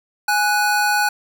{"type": "tone pair together", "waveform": "square", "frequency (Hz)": [830.6, 1480], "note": ["G#5", "F#6"], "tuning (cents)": [0, 0], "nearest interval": "minor seventh", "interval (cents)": 1000, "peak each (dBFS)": -19, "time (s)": [0.28, 1.09], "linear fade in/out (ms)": 5, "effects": []}